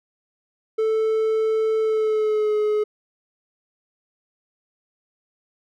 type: tone with pitch glide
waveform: triangle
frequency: 440 to 423.5 Hz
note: A4 to G#4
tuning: 0 to +34 cents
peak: -16 dBFS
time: 0.78-2.84 s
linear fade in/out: 10 ms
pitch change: -66 cents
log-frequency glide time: 1.8-2.55 s
effects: none